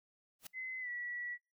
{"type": "noise with exponential growth", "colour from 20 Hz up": "white", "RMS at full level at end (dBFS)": -42, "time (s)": [0.39, 0.47], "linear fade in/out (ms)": 5, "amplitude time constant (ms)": 16}
{"type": "tone with pitch glide", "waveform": "sine", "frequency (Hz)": [2043, 1941.7], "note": ["C7", "B6"], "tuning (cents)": [-42, -30], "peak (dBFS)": -39, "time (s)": [0.53, 1.38], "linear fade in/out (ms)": 50, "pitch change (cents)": -88, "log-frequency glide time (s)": [0.8, 0.89]}
{"effects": ["noise-tail reverb RT60 0.3 s tail -25 dB re dry"]}